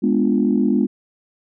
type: chord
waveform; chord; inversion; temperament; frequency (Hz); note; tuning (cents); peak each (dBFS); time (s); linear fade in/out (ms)
sine; G# diminished seventh; none; equal; 207.7 / 246.9 / 293.7 / 349.2; G#3 / B3 / D4 / F4; 0 / 0 / 0 / 0; -18 / -18 / -21 / -23; 0.02-0.87; 20
effects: tanh soft clip ceiling -4 dBFS